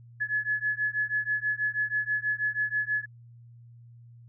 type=beating tone pair; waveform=sine; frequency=1702 / 1708.2 Hz; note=G#6 / G#6; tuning=+42 / +48 cents; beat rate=6.2 Hz; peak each=-29 dBFS; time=0.2-3.06 s; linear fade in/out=20 ms; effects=added 118 Hz sine -48 dBFS peak until 4.28 s

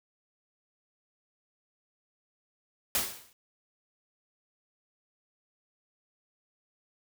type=noise with exponential decay; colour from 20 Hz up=white; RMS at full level=-25 dBFS; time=2.95-3.33 s; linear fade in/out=1 ms; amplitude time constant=82 ms; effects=none

